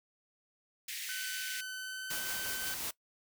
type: high-pass noise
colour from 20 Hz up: pink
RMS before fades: -41 dBFS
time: 0.88-1.61 s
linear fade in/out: 5 ms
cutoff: 1800 Hz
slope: 48 dB/octave
type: tone with pitch glide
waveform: sawtooth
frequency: 1517 to 1533.7 Hz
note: F#6 to G6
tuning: +43 to -38 cents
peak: -36 dBFS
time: 1.09-2.74 s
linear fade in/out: 0 ms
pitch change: +19 cents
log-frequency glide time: 1.74-2.39 s
type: noise with tremolo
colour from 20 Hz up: white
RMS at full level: -37 dBFS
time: 2.1-2.91 s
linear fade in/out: 5 ms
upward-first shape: triangle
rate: 5.6 Hz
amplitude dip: 35%
effects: noise-tail reverb RT60 0.1 s tail -20 dB re dry